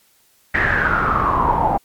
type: noise with low-pass filter sweep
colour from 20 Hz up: pink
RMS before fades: -17 dBFS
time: 0.54-1.78 s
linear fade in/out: 10 ms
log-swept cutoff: 1900 to 790 Hz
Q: 9.4
effects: white hiss -57 dBFS RMS until 1.84 s + MP3 96 kbps